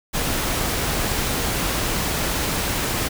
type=noise; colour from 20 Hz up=pink; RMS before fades=-23 dBFS; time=0.13-3.09 s; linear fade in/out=20 ms; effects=none